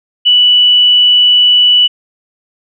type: tone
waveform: sine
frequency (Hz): 2960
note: F#7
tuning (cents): 0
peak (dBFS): -4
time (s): 0.25-1.88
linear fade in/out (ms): 20
effects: none